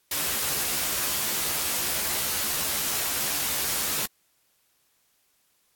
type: noise with comb filter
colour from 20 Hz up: white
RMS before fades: -27 dBFS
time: 0.11-4.06 s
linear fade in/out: 5 ms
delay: 14 ms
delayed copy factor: +0.8
effects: white hiss -68 dBFS RMS until 5.75 s + AAC 64 kbps